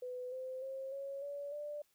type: tone with pitch steps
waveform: sine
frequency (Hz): 500 / 516.7 / 534 / 551.9 / 570.4 / 589.5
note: B4 / C5 / C5 / C#5 / C#5 / D5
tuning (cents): +21 / -22 / +35 / -8 / +49 / +6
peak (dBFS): -40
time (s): 0.02-1.82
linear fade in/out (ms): 5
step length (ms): 300
effects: white hiss -75 dBFS RMS until 1.94 s